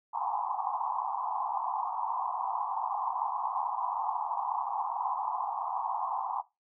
pink band-pass noise, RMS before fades -33 dBFS, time 0.13-6.42 s, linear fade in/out 20 ms, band 760 to 1100 Hz, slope 96 dB/octave, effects noise-tail reverb RT60 0.2 s tail -17 dB re dry

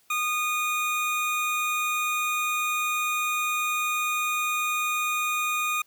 square tone pair together, 1229 / 2458 Hz, D#6 / D#7, -22 / -22 cents, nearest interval octave, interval 1200 cents, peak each -28 dBFS, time 0.1-5.82 s, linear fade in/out 5 ms, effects white hiss -63 dBFS RMS until 5.86 s

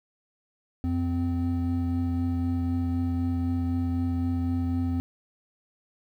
triangle tone pair together, 87.31 / 258 Hz, F2 / C4, 0 / -24 cents, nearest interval octave + perfect fifth, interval 1876 cents, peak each -25 dBFS, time 0.84-5 s, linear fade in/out 0 ms, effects 10-bit

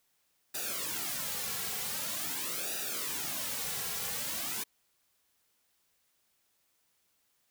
white noise with flanger, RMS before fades -36 dBFS, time 0.54-4.64 s, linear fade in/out 10 ms, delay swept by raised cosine 0.92 to 3.32 ms, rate 0.45 Hz, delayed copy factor -0.95, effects white hiss -74 dBFS RMS until 7.5 s

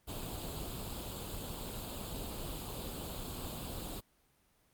pink noise with comb filter, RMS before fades -41 dBFS, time 0.07-4.01 s, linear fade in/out 20 ms, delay 0.26 ms, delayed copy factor +0.7, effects pink hiss -71 dBFS RMS until 4.73 s + Opus 32 kbps

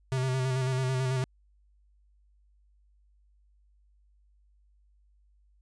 square tone with vibrato, 130.1 Hz, C3, 9 cents flat, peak -27 dBFS, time 0.12-1.24 s, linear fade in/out 0 ms, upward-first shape square, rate 9.1 Hz, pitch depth 29 cents each way, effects added 50 Hz sine -61 dBFS peak until 5.61 s + resampled to 22050 Hz

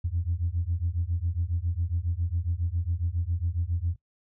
sine beating tone pair, 82.41 / 89.71 Hz, E2 / F2, 0 / +47 cents, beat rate 7.3 Hz, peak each -28 dBFS, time 0.04-3.96 s, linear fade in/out 10 ms, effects noise-tail reverb RT60 0.1 s tail -20 dB re dry + tanh soft clip ceiling -18 dBFS

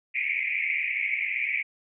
white band-pass noise, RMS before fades -28 dBFS, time 0.14-1.63 s, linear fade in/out 20 ms, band 2100 to 2400 Hz, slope 96 dB/octave, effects none

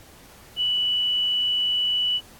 sine tone, 2960 Hz, F#7, in tune, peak -20 dBFS, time 0.56-2.21 s, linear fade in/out 50 ms, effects pink hiss -49 dBFS RMS until 2.39 s + AAC 64 kbps

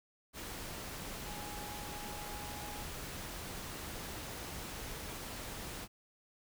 sine tone in noise, 830.6 Hz, G#5, in tune, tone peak -48 dBFS, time 1.24-2.86 s, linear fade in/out 50 ms, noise pink, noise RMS -44 dBFS, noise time 0.33-5.88 s, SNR -7 dB, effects none

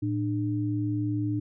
sine tone pair together, 112.22 / 299.6 Hz, A2 / D4, +35 / +35 cents, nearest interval octave + perfect fourth, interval 1700 cents, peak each -28 dBFS, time 0.02-1.4 s, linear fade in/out 10 ms, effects none

